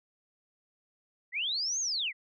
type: linear two-way sweep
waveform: sine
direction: up then down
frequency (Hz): 1882 to 6660 to 1882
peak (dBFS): -29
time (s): 1.32-2.13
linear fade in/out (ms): 50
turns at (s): 1.8
effects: none